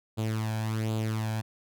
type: tone with flanger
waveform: sawtooth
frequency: 110 Hz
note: A2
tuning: in tune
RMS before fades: -30 dBFS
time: 0.17-1.42 s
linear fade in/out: 20 ms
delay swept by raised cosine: 0.26 to 1.26 ms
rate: 1.3 Hz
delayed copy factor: +0.65
effects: none